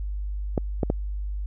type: clicks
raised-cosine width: 2 ms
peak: -9 dBFS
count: 3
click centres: 0.578 / 0.832 / 0.901 s
effects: added 50 Hz sine -27 dBFS peak until 1.46 s